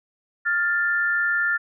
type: tone pair together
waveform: sine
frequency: 1405.6 / 1768 Hz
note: F6 / A6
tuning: +11 / +8 cents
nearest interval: major third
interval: 397 cents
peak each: -22 dBFS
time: 0.45-1.58 s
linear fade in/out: 20 ms
effects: none